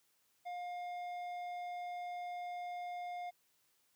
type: tone with low-pass filter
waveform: square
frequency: 710 Hz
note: F5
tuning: 28 cents sharp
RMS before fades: -43 dBFS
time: 0.45-3.31 s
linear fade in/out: 20 ms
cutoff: 2600 Hz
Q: 0.56
effects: white hiss -75 dBFS RMS until 3.95 s + high-pass 80 Hz 12 dB/octave